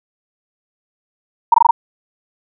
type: tone bursts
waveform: sine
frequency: 932.3 Hz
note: A#5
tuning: in tune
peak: -4 dBFS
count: 5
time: 1.52-1.71 s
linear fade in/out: 5 ms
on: 22 ms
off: 20 ms
effects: none